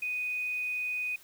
sine tone, 2489 Hz, D#7, in tune, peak -30 dBFS, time 0.02-1.16 s, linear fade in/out 5 ms, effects white hiss -56 dBFS RMS until 1.23 s

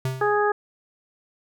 square tone with exponential decay, 130.81 Hz, C3, in tune, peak -22 dBFS, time 0.05-0.47 s, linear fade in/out 2 ms, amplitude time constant 91 ms
harmonic tone, 415.3 Hz, G#4, in tune, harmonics 1 / 2 / 3 / 4, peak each -21 / -24 / -26 / -27 dBFS, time 0.21-0.52 s, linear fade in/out 5 ms
effects none

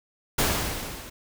pink noise with level ramp, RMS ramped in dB -21 to -42 dBFS, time 0.38-1.1 s, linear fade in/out 10 ms, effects none

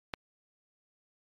click, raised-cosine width 0.3 ms, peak -17 dBFS, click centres 0.138 s, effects MP3 96 kbps

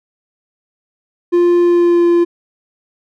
triangle tone with pitch glide, 349.2 to 344.6 Hz, F4 to F4, 0 to -23 cents, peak -6 dBFS, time 1.32-2.25 s, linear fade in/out 20 ms, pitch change -23 cents, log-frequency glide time 1.6-2.07 s, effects none

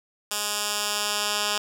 10% pulse tone with band-pass filter sweep, 207.7 Hz, G#3, in tune, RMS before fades -27 dBFS, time 0.31-1.58 s, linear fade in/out 2 ms, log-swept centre 8300 to 4800 Hz, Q 0.71, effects none

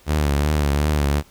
sawtooth tone with vibrato, 73.42 Hz, D2, in tune, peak -13 dBFS, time 0.06-1.23 s, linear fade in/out 50 ms, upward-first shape triangle, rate 2.7 Hz, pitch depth 82 cents each way, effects pink hiss -52 dBFS RMS until 1.3 s

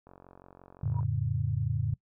click train, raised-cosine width 1 ms, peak -37 dBFS, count 45, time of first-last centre 0.07-1.031 s, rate 45.8 Hz
sine chord, F augmented, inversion none, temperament equal with one note detuned, 87.31 / 110 / 140.85 Hz, F2 / A2 / C#3, 0 / 0 / +28 cents, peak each -34 / -30 / -31 dBFS, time 0.83-1.94 s, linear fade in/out 5 ms
sine tone with exponential growth, 958 Hz, A#5, 47 cents sharp, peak -36 dBFS, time 0.88-1 s, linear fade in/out 5 ms, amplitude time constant 25 ms
effects noise-tail reverb RT60 0.1 s tail -22 dB re dry

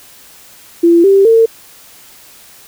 sine tone with pitch steps, 339.5 / 392.2 / 453.2 Hz, F4 / G4 / A#4, -49 / +1 / -49 cents, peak -4 dBFS, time 0.83-1.46 s, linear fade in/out 10 ms, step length 210 ms, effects white hiss -40 dBFS RMS until 2.67 s

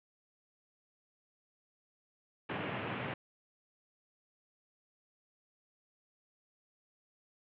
pink band-pass noise, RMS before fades -39 dBFS, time 2.49-3.14 s, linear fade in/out 5 ms, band 100 to 3000 Hz, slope 48 dB/octave, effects none

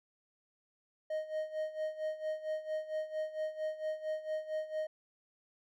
triangle tone with tremolo, 622.3 Hz, D#5, in tune, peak -30 dBFS, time 1.1-4.87 s, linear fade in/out 5 ms, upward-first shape sine, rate 4.4 Hz, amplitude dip 80%, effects none

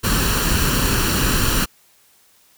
pink noise with comb filter, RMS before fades -18 dBFS, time 0.03-1.66 s, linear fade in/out 20 ms, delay 0.7 ms, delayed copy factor +0.6, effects white hiss -55 dBFS RMS until 2.57 s

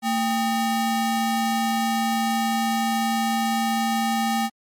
square ring-modulated tone, 510 Hz, C5, 44 cents flat, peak -18 dBFS, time 0.02-4.5 s, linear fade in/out 50 ms, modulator 284 Hz, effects MP3 64 kbps

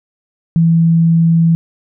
sine tone, 165.6 Hz, E3, 8 cents sharp, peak -7 dBFS, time 0.56-1.55 s, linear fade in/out 0 ms, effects none

